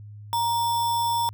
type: tone with sample-and-hold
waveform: sine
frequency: 937 Hz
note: A#5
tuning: 9 cents sharp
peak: -21 dBFS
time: 0.33-1.29 s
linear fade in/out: 0 ms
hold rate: 4410 Hz
effects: added 104 Hz sine -39 dBFS peak until 1.33 s